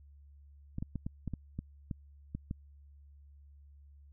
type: clicks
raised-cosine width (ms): 5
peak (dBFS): -24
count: 10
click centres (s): 0.784 / 0.825 / 0.957 / 1.065 / 1.277 / 1.337 / 1.59 / 1.912 / 2.35 / 2.511
effects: added 71 Hz sine -54 dBFS peak until 4.12 s